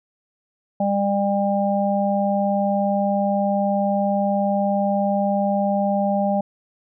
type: harmonic tone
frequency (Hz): 199.9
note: G3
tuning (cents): +34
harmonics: 1 / 3 / 4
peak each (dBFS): -21 / -22 / -23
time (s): 0.8-6.41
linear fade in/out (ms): 5
effects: none